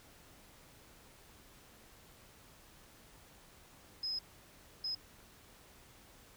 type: tone bursts at uneven times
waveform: sine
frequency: 5090 Hz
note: D#8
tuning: 39 cents sharp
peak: -35 dBFS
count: 2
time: 4.03-4.19 / 4.84-4.95 s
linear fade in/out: 5 ms
effects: pink hiss -60 dBFS RMS until 6.36 s